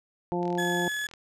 harmonic tone, 175.7 Hz, F3, 11 cents sharp, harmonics 1 / 2 / 3 / 4 / 5, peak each -31 / -29 / -36 / -35 / -34 dBFS, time 0.32-0.88 s, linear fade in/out 0 ms
click train, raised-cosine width 0.2 ms, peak -30 dBFS, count 30, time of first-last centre 0.43-1.137 s, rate 41 Hz
35% pulse tone, 1702 Hz, G#6, 42 cents sharp, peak -27 dBFS, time 0.58-1.07 s, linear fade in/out 5 ms
effects low-pass 11000 Hz 12 dB/octave

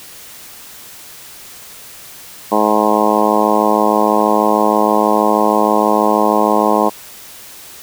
harmonic tone, 106.3 Hz, G#2, 41 cents sharp, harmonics 2 / 3 / 4 / 5 / 6 / 7 / 8 / 9 / 10, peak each -19 / -19 / -19 / -19 / -19 / -19 / -19 / -19 / -19 dBFS, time 2.51-6.9 s, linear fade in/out 20 ms, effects white hiss -36 dBFS RMS until 7.82 s

